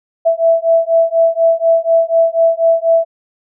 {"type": "beating tone pair", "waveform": "sine", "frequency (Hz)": [659.3, 663.4], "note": ["E5", "E5"], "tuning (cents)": [0, 11], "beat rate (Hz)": 4.1, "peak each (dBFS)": -12, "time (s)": [0.25, 3.05], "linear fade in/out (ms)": 20, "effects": []}